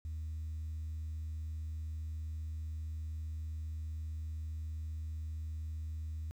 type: tone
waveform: sine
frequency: 78.8 Hz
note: D#2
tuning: 23 cents sharp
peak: -36 dBFS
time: 0.05-6.31 s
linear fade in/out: 0 ms
effects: tanh soft clip ceiling -35 dBFS + 11-bit